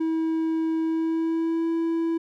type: tone with pitch glide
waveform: triangle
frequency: 322.7 to 330.4 Hz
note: E4 to E4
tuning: -37 to +4 cents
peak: -20 dBFS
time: 0-2.18 s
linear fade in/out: 10 ms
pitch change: +41 cents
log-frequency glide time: 0.82-1.7 s
effects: none